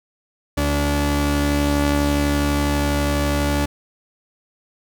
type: tone pair together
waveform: sawtooth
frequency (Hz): 72.17 / 288.3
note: D2 / D4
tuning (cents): -30 / -32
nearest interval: 2 octaves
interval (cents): 2398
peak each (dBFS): -16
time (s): 0.57-3.66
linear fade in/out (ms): 10
effects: none